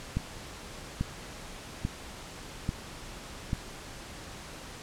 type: click train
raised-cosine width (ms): 5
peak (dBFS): -16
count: 5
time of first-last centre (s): 0.17-3.531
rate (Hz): 1.19
effects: pink hiss -44 dBFS RMS until 4.82 s + low-pass 9000 Hz 12 dB/octave